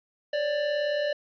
square tone pair together, 550 / 588.9 Hz, C#5 / D5, -14 / +5 cents, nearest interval minor second, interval 119 cents, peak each -36 / -26 dBFS, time 0.33-1.13 s, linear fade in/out 5 ms, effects resampled to 11025 Hz + 11-bit

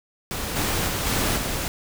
pink noise with level steps, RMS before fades -29 / -24 / -26 / -23 / -27 dBFS, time 0.31-1.68 s, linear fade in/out 0 ms, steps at 0.55 / 0.87 / 1.05 / 1.36 s, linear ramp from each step 20 ms, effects none

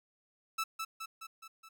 sawtooth tone with echo, 1314 Hz, E6, 6 cents flat, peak -28 dBFS, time 0.58-0.64 s, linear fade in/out 10 ms, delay 210 ms, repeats 5, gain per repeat -4 dB, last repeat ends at 1.69 s, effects none

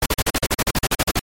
pink noise bursts, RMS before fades -18 dBFS, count 15, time 0.02-1.194 s, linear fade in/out 5 ms, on 40 ms, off 41 ms, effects MP3 64 kbps

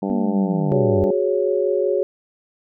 harmonic tone, 97.9 Hz, G2, 2 cents flat, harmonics 2 / 3 / 4 / 5 / 6 / 7 / 8 / 9, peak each -23 / -27 / -29 / -31 / -33 / -34 / -35 / -36 dBFS, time 0.02-1.11 s, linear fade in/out 5 ms
sine linear sweep, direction down, 246.9 to 87.31 Hz, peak -20 dBFS, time 0.1-1.04 s, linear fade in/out 0 ms
sine chord, F# suspended second, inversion none, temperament equal, 370 / 415.3 / 554.4 Hz, F#4 / G#4 / C#5, 0 / 0 / 0 cents, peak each -21 dBFS, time 0.72-2.03 s, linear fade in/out 0 ms
effects none

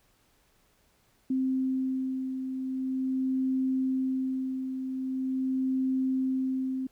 sine beating tone pair, 261.6 / 262.03 Hz, C4 / C4, 0 / +3 cents, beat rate 0.43 Hz, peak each -27 / -36 dBFS, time 1.3-6.87 s, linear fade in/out 5 ms, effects pink hiss -67 dBFS RMS until 6.91 s

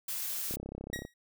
blue noise, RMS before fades -36 dBFS, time 0.08-0.56 s, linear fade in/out 5 ms
click train, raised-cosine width 2 ms, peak -27 dBFS, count 19, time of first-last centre 0.51-1.051 s, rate 33.3 Hz
sawtooth tone with exponential decay, 1900 Hz, A#6, 33 cents sharp, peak -30 dBFS, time 0.93-1.14 s, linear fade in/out 5 ms, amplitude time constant 45 ms
effects none

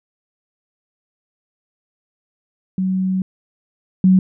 sine tone pair in turn, 187.7 / 186.86 Hz, F#3 / F#3, +25 / +17 cents, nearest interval unison, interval 8 cents, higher first, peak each -16 / -8 dBFS, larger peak second, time 2.78-3.22 / 4.04-4.19 s, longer first, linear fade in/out 2 ms, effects none

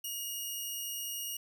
10% pulse tone, 2871 Hz, F7, 47 cents sharp, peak -28 dBFS, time 0.04-1.37 s, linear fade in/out 5 ms, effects 11-bit

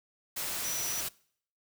sine tone in noise, 5880 Hz, F#8, 12 cents flat, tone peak -35 dBFS, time 0.64-1.01 s, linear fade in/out 10 ms, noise white, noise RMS -35 dBFS, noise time 0.36-1.09 s, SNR -3 dB, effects noise-tail reverb RT60 0.6 s tail -23 dB re dry

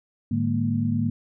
sine tone cluster, 106.6 / 148.9 / 204.4 / 233.6 Hz, G#2 / D3 / G#3 / A#3, +46 / +24 / -27 / +4 cents, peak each -26 / -29 / -30 / -24 dBFS, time 0.31-1.1 s, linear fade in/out 5 ms, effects none

